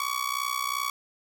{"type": "tone with amplitude modulation", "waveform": "sawtooth", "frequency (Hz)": 1129, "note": "C#6", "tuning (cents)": 31, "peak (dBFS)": -20, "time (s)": [0, 0.9], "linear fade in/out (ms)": 2, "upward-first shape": "sine", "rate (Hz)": 62.7, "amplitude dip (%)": 85, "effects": ["8-bit"]}